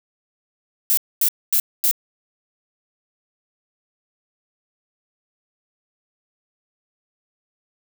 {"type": "noise bursts", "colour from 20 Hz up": "violet", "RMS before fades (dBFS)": -17, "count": 4, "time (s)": [0.9, 1.912], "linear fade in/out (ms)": 0, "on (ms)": 73, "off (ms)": 240, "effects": []}